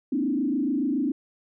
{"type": "tone with frequency modulation", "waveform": "sine", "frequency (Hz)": 277.2, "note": "C#4", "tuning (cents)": 0, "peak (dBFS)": -22, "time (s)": [0.12, 1.12], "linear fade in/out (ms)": 5, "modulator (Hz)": 27.1, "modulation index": 1.5, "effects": []}